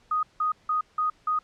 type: tone bursts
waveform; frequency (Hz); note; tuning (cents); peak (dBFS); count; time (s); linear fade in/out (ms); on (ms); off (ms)
sine; 1244.5; D#6; 0; -22; 5; 0.11-1.39; 5; 120; 170
effects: pink hiss -61 dBFS RMS until 1.43 s + low-pass 6000 Hz 12 dB/octave